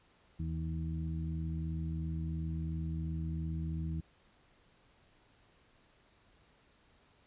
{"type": "harmonic tone with a mistuned harmonic", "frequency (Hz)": 79, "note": "D#2", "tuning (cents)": 27, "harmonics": [1, 2, 3, 4], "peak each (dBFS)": [-37, -37, -52, -47], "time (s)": [0.39, 4.01], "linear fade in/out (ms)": 10, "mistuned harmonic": 2, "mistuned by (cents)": 42, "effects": ["pink hiss -67 dBFS RMS until 7.26 s", "resampled to 8000 Hz"]}